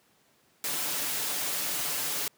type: noise with comb filter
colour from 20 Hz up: white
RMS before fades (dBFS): -31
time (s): 0.64-2.28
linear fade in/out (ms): 2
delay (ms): 6.8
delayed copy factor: +0.5
effects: pink hiss -65 dBFS RMS until 2.37 s + high-pass 150 Hz 12 dB/octave